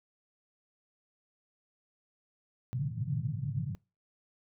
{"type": "band-pass noise", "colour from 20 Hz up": "white", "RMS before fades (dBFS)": -34, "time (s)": [2.73, 3.75], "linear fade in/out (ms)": 0, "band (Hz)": [110, 150], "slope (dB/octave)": 48, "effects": ["noise-tail reverb RT60 0.3 s tail -25 dB re dry"]}